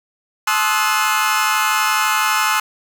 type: tone cluster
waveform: 30% pulse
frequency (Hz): 864 / 1054 / 1246 / 1318 / 1475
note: A5 / C6 / D#6 / E6 / F#6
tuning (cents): -32 / +12 / +2 / -1 / -6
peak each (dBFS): -19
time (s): 0.47-2.6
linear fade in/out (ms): 5
effects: none